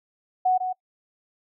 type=tone with echo; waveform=sine; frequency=740 Hz; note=F#5; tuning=in tune; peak=-17 dBFS; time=0.45-0.58 s; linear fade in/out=10 ms; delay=150 ms; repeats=1; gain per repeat=-7 dB; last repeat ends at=0.73 s; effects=noise-tail reverb RT60 0.1 s tail -24 dB re dry

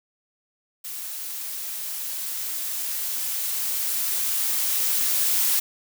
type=noise with level ramp; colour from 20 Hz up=blue; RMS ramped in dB=-34 to -21 dBFS; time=0.84-5.6 s; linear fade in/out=10 ms; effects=none

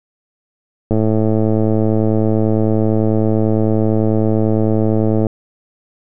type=click train; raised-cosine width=2 ms; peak=-3 dBFS; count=476; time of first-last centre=0.91-5.268 s; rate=109 Hz; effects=none

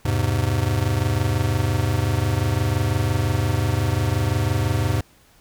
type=chord; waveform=square; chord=E augmented; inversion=none; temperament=just; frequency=82.41 / 103.01 / 128.76 Hz; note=E2 / G#2 / B#2; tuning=0 / -14 / -27 cents; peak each=-26 / -22 / -25 dBFS; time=0.05-5.01 s; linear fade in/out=5 ms; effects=pink hiss -55 dBFS RMS until 5.4 s

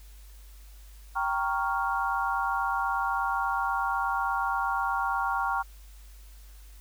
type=chord; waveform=sine; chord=G half-diminished seventh; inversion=none; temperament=equal; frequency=784 / 932.3 / 1108.7 / 1396.9 Hz; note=G5 / Bb5 / Db6 / F6; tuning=0 / 0 / 0 / 0 cents; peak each=-31 dBFS; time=1.15-5.63 s; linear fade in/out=20 ms; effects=added 50 Hz sine -46 dBFS peak until 6.8 s + white hiss -58 dBFS RMS until 6.8 s

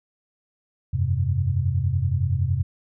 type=chord; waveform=sine; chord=F suspended second; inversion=none; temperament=equal; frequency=87.31 / 98 / 130.81 Hz; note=F2 / G2 / C3; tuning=0 / 0 / 0 cents; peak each=-24 dBFS; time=0.93-2.63 s; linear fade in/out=10 ms; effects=none

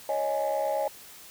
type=chord; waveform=sine; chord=C# suspended second; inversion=none; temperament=just; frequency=554.4 / 623.7 / 831.5 Hz; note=C#5 / D#5 / G#5; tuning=0 / +4 / +2 cents; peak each=-28 / -28 / -29 dBFS; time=0.09-0.88 s; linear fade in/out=2 ms; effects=tanh soft clip ceiling -20 dBFS + white hiss -48 dBFS RMS until 1.3 s

